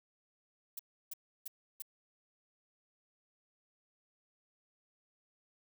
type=noise bursts; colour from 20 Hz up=violet; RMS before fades=-42 dBFS; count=4; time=0.77-1.822 s; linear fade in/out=5 ms; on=23 ms; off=320 ms; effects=none